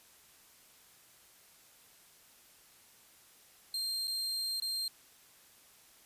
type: tone with dropouts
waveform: 40% pulse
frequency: 4186 Hz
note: C8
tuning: in tune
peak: -32 dBFS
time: 3.74-4.88 s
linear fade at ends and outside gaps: 2 ms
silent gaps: 4.073-4.078 / 4.6-4.621 s
effects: white hiss -61 dBFS RMS until 6.05 s + resampled to 32000 Hz